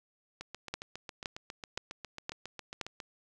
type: two click trains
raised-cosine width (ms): 0.2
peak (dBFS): -24 / -17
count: 20 / 5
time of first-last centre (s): 0.41-3.002 / 0.74-2.813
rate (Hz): 7.33 / 1.93
effects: none